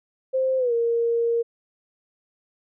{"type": "tone with pitch glide", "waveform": "sine", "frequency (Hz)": [523.3, 466.2], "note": ["C5", "A#4"], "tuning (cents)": [0, 0], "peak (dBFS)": -19, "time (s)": [0.33, 1.43], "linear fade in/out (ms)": 20, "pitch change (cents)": -200, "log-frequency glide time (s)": [0.58, 0.73], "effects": []}